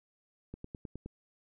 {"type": "click train", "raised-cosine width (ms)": 3, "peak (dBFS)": -29, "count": 6, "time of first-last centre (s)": [0.54, 1.06], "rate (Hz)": 9.61, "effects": []}